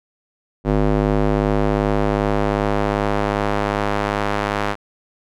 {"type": "tone with band-pass filter sweep", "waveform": "square", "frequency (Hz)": 51.3, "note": "G#1", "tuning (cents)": -21, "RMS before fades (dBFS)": -19, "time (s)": [0.64, 4.76], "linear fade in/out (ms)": 50, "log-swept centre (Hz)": [370, 1200], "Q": 0.73, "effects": []}